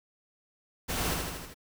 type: noise with echo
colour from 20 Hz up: pink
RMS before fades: -32 dBFS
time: 0.88-1.15 s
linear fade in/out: 20 ms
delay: 79 ms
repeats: 5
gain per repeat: -3 dB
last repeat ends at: 1.545 s
effects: none